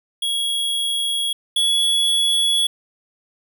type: tone pair in turn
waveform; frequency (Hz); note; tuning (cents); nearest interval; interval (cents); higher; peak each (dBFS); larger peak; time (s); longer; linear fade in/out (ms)
square; 3322 / 3376; G#7 / G#7; 0 / +28; unison; 28; second; -20 / -16; second; 0.22-1.33 / 1.56-2.67; neither; 5
effects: none